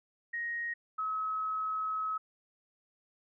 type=tone pair in turn; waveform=sine; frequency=1875 / 1283.3 Hz; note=A#6 / E6; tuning=+10 / -47 cents; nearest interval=perfect fifth; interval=657 cents; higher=first; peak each=-33 / -31 dBFS; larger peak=second; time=0.33-0.74 / 0.98-2.18 s; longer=second; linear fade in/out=10 ms; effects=none